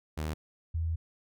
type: tone pair in turn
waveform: sawtooth / sine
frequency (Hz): 77.3 / 81.9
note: D#2 / E2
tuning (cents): -11 / -11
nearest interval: minor second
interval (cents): 100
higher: second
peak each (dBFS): -28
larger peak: neither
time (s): 0.17-0.34 / 0.74-0.96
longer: second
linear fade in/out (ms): 10
effects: none